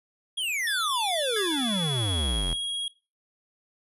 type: exponential sweep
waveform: square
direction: down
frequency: 3354 to 38.89 Hz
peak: -27 dBFS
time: 0.37-2.54 s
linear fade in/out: 10 ms
type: tone with pitch glide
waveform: square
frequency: 3467 to 3295 Hz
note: A7 to G#7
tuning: -26 to -14 cents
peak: -29 dBFS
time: 0.67-2.88 s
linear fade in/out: 2 ms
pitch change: -88 cents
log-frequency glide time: 1.46-2.48 s
type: tone with exponential decay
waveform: 45% pulse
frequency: 1661.2 Hz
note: G#6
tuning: in tune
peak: -28 dBFS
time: 1.36-2.05 s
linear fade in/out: 5 ms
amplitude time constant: 150 ms
effects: noise-tail reverb RT60 0.3 s tail -20 dB re dry + resampled to 32000 Hz